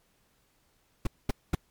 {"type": "noise bursts", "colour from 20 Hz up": "brown", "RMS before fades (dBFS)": -24, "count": 3, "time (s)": [1.05, 1.55], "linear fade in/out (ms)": 5, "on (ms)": 20, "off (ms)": 220, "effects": ["pink hiss -69 dBFS RMS until 1.7 s", "MP3 96 kbps"]}